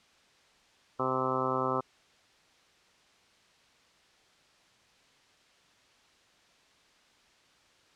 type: harmonic tone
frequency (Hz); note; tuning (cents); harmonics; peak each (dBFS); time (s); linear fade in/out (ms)
130; C3; -11; 1 / 2 / 3 / 4 / 5 / 6 / 7 / 8 / 9 / 10; -40 / -37 / -35 / -35 / -40 / -39 / -40 / -35 / -36 / -35; 0.99-1.81; 10
effects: white hiss -63 dBFS RMS until 7.95 s + low-pass 5000 Hz 12 dB/octave